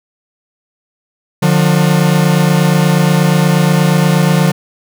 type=tone pair together; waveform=45% pulse; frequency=150 / 178.38 Hz; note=D3 / F3; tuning=+37 / +37 cents; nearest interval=minor third; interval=300 cents; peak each=-11 dBFS; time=1.42-4.52 s; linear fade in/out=10 ms; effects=none